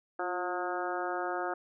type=harmonic tone with a mistuned harmonic; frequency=180 Hz; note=F#3; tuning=47 cents flat; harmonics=2 / 3 / 4 / 5 / 6 / 7 / 8 / 9; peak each=-37 / -40 / -36 / -41 / -47 / -39 / -41 / -44 dBFS; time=0.19-1.54 s; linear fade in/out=5 ms; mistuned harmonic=2; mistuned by=-38 cents; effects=none